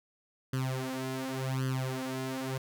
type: tone with flanger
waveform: sawtooth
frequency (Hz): 131.1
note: C3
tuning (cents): +4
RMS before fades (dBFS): -34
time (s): 0.53-2.58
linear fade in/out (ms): 5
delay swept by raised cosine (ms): 0.64 to 4.74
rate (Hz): 0.89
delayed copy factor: +1
effects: none